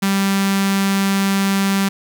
sawtooth tone with notch filter, 196 Hz, G3, in tune, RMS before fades -17 dBFS, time 0.02-1.89 s, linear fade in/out 10 ms, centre 500 Hz, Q 0.69, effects 8-bit

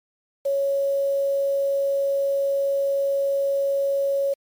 sine tone with quantisation, 554.4 Hz, C#5, in tune, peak -19 dBFS, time 0.45-4.34 s, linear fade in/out 10 ms, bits 7, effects MP3 96 kbps

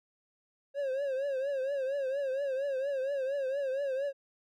triangle tone with vibrato, 544 Hz, C#5, 33 cents flat, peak -28 dBFS, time 0.74-4.13 s, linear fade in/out 50 ms, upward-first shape triangle, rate 4.3 Hz, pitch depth 110 cents each way, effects none

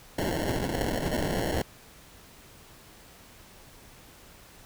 white noise with sample-and-hold, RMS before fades -29 dBFS, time 0.18-1.62 s, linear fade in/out 5 ms, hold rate 1225 Hz, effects pink hiss -52 dBFS RMS until 4.65 s

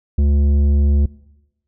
sine tone with tanh clipping, 71.6 Hz, D2, 43 cents flat, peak -13 dBFS, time 0.18-1.06 s, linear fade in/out 5 ms, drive 10 dB, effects noise-tail reverb RT60 1.0 s tail -22 dB re dry

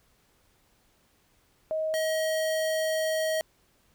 sine / square tone pair in turn, 630 / 633.6 Hz, D#5 / D#5, +21 / +31 cents, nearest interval unison, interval 10 cents, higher second, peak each -26 / -26 dBFS, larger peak neither, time 1.71-1.94 / 1.94-3.41 s, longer second, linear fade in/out 0 ms, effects pink hiss -66 dBFS RMS until 3.94 s

